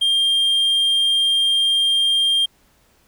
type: tone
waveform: triangle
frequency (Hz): 3199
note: G7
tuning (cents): +34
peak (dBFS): -13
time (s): 0.01-2.46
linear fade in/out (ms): 10
effects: pink hiss -58 dBFS RMS until 3.07 s